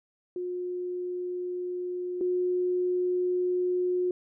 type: tone pair in turn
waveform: sine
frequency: 359.2 / 361.1 Hz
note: F4 / F#4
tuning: +49 / -42 cents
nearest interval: unison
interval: 9 cents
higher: second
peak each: -30 / -24 dBFS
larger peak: second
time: 0.36-2.21 / 2.21-4.11 s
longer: second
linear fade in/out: 2 ms
effects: none